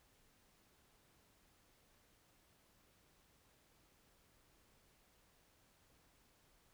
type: silence
effects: pink hiss -72 dBFS RMS until 6.73 s